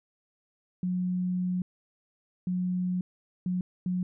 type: tone bursts at uneven times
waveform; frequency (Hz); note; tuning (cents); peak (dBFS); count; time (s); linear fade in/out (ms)
sine; 181.4; F#3; -34; -26; 4; 0.83-1.62 / 2.47-3.01 / 3.46-3.61 / 3.86-4.03; 2
effects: none